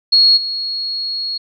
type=tone with level steps; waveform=sine; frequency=4315 Hz; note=C#8; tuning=47 cents flat; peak=-7 / -19 dBFS; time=0.12-1.38 s; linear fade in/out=10 ms; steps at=0.36 s; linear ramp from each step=20 ms; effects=none